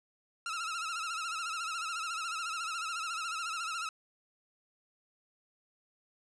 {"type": "tone with vibrato", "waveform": "sawtooth", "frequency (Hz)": 1334, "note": "E6", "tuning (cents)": 20, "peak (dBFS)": -31, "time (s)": [0.46, 3.89], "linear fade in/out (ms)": 2, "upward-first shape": "sine", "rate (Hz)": 14, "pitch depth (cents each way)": 88, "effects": ["resampled to 22050 Hz", "10-bit"]}